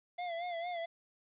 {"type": "tone with vibrato", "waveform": "square", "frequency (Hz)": 691, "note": "F5", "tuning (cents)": -19, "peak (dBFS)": -37, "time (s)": [0.18, 0.86], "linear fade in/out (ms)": 10, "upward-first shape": "sine", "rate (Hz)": 4.4, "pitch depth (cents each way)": 68, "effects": ["resampled to 8000 Hz", "11-bit"]}